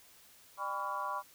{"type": "harmonic tone with a mistuned harmonic", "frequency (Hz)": 199.4, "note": "G3", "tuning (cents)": 30, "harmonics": [3, 4, 5, 6, 7], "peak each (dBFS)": [-45, -43, -38, -38, -45], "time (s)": [0.57, 1.23], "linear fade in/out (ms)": 50, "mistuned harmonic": 6, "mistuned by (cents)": -93, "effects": ["white hiss -60 dBFS RMS until 1.34 s"]}